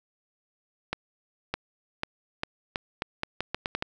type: accelerating click train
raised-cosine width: 0.3 ms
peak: -12 dBFS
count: 12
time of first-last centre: 0.93-3.824 s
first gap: 610 ms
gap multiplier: 0.81
effects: none